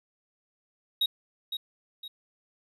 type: tone with echo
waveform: triangle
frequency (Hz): 3791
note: A#7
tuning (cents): +28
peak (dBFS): -21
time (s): 1.01-1.06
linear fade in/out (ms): 5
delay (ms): 510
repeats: 2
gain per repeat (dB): -8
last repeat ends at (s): 2.08
effects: none